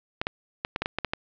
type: clicks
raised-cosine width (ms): 0.3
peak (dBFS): -10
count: 9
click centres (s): 0.215 / 0.269 / 0.649 / 0.761 / 0.82 / 0.859 / 0.986 / 1.047 / 1.135
effects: low-pass 4000 Hz 12 dB/octave